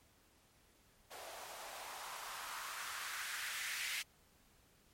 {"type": "noise with band-pass filter sweep", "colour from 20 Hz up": "blue", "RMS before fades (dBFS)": -45, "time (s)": [1.1, 4.03], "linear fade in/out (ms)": 20, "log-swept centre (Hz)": [580, 2200], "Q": 2.3, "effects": ["pink hiss -69 dBFS RMS until 4.93 s", "MP3 64 kbps"]}